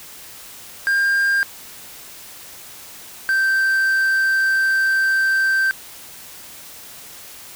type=tone pair in turn; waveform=triangle; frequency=1600 / 1561.7 Hz; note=G6 / G6; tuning=+35 / -7 cents; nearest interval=unison; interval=42 cents; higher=first; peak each=-13 dBFS; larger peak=neither; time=0.87-1.43 / 3.29-5.71 s; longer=second; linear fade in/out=0 ms; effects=white hiss -39 dBFS RMS until 7.55 s